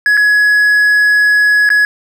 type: tone with dropouts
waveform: triangle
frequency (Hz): 1682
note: G#6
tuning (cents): +22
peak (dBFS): -5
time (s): 0.06-1.85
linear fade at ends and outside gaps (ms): 1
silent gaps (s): 0.17-0.174 / 1.691-1.702
effects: none